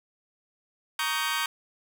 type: chord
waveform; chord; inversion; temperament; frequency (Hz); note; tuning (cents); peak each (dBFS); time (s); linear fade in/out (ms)
20% pulse; Eb dominant seventh; second; just; 933.4 / 1120.1 / 1244.5 / 1555.6; Bb5 / Db6 / Eb6 / G6; +2 / +18 / 0 / -14; -28 / -27 / -29 / -26; 0.99-1.46; 2
effects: none